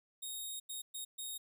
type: tone bursts at uneven times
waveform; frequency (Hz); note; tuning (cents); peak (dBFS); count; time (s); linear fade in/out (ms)
10% pulse; 3729; A#7; 0; -33; 4; 0.22-0.6 / 0.69-0.82 / 0.94-1.05 / 1.18-1.38; 10
effects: none